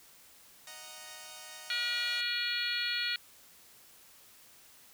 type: chord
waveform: 5% pulse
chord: D# minor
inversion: none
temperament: equal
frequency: 622.3 / 740 / 932.3 Hz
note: D#5 / F#5 / A#5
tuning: 0 / 0 / 0 cents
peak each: -39 dBFS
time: 0.67-2.21 s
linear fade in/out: 2 ms
type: harmonic tone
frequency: 480 Hz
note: B4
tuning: 49 cents flat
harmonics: 3 / 4 / 5 / 6 / 7 / 8 / 9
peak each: -38 / -39 / -37 / -40 / -39 / -42 / -36 dBFS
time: 1.7-3.16 s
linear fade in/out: 2 ms
effects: white hiss -58 dBFS RMS until 4.93 s